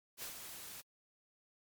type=noise with ADSR envelope; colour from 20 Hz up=white; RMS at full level=-43 dBFS; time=0.17-0.82 s; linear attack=57 ms; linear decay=100 ms; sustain=-6 dB; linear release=20 ms; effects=MP3 96 kbps